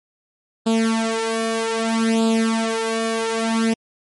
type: tone with flanger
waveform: sawtooth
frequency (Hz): 225.3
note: A3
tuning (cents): +41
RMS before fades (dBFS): -20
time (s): 0.66-3.74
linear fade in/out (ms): 10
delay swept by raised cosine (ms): 0.25 to 2.75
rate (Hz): 0.63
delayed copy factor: +0.85
effects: MP3 48 kbps